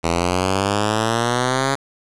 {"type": "exponential sweep", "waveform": "5% pulse", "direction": "up", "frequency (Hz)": [82.41, 138.59], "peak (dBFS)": -6, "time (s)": [0.03, 1.76], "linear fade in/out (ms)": 20, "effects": ["resampled to 22050 Hz", "7-bit"]}